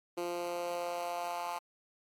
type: tone with high-pass filter sweep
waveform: 10% pulse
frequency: 174.1 Hz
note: F3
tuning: 5 cents flat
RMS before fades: -37 dBFS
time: 0.17-1.59 s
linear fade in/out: 10 ms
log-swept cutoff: 360 to 880 Hz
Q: 2.7
effects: AAC 64 kbps